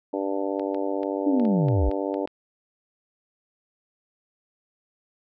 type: harmonic tone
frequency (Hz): 98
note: G2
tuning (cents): 0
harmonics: 3 / 4 / 5 / 6 / 7 / 8 / 9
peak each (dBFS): -29 / -31 / -31 / -31 / -37 / -42 / -37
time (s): 0.13-2.26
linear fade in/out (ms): 5
type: clicks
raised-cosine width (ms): 0.3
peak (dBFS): -27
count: 9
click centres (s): 0.596 / 0.746 / 1.032 / 1.398 / 1.452 / 1.685 / 1.914 / 2.142 / 2.275
type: linear sweep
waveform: sine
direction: down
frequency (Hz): 301.5 to 47.97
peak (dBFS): -19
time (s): 1.26-1.9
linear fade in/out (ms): 10
effects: none